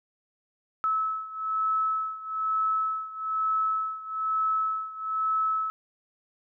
sine beating tone pair, 1299 / 1300.1 Hz, E6 / E6, -26 / -24 cents, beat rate 1.1 Hz, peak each -27 / -30 dBFS, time 0.84-5.7 s, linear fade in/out 0 ms, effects none

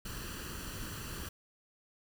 pink noise with comb filter, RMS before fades -42 dBFS, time 0.05-1.29 s, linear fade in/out 5 ms, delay 0.68 ms, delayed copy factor +0.65, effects none

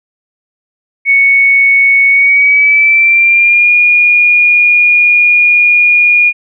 sine tone with pitch glide, 2219 to 2434 Hz, C#7 to D#7, +1 to -39 cents, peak -4 dBFS, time 1.05-6.33 s, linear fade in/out 50 ms, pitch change +160 cents, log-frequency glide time 2.08-3.72 s, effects none

